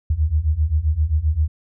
sine beating tone pair, 73.1 / 80.7 Hz, D2 / E2, -7 / -36 cents, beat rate 7.6 Hz, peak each -20 / -18 dBFS, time 0.1-1.48 s, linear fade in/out 5 ms, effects none

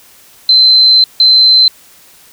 sine tone bursts at uneven times, 4081 Hz, C8, 44 cents flat, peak -3 dBFS, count 2, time 0.49-1.04 / 1.2-1.68 s, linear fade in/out 2 ms, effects white hiss -42 dBFS RMS until 2.32 s

